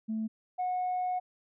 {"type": "tone pair in turn", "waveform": "sine", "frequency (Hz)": [220, 730.2], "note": ["A3", "F#5"], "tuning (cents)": [0, -23], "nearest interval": "octave + major sixth", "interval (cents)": 2077, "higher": "second", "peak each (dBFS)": [-29, -27], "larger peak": "second", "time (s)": [[0.08, 0.28], [0.58, 1.2]], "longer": "second", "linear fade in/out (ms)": 20, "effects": ["tanh soft clip ceiling -26 dBFS"]}